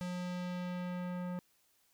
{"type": "tone with low-pass filter sweep", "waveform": "square", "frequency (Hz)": 179.2, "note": "F3", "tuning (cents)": 45, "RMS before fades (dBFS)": -39, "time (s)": [0.01, 1.39], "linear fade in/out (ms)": 0, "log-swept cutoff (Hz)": [8800, 1300], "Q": 0.81, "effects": ["white hiss -72 dBFS RMS until 1.93 s"]}